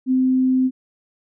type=tone; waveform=sine; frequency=258.4 Hz; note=C4; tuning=21 cents flat; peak=-14 dBFS; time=0.06-0.71 s; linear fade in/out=50 ms; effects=none